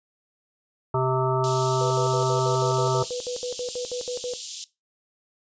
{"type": "harmonic tone", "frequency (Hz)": 130, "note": "C3", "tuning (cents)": -11, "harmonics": [1, 3, 5, 7, 9, 10], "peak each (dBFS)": [-25, -26, -29, -27, -31, -32], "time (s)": [0.94, 3.03], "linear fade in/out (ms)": 5}
{"type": "high-pass noise", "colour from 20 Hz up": "white", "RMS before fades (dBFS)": -31, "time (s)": [1.44, 4.64], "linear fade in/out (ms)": 0, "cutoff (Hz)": 3000, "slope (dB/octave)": 48}
{"type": "tone bursts", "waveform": "sine", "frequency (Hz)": 493.9, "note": "B4", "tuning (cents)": 0, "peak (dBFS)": -27, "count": 16, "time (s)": [1.81, 4.336], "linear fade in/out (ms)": 0, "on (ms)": 96, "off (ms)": 66}
{"effects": ["noise-tail reverb RT60 0.2 s tail -17 dB re dry", "resampled to 16000 Hz"]}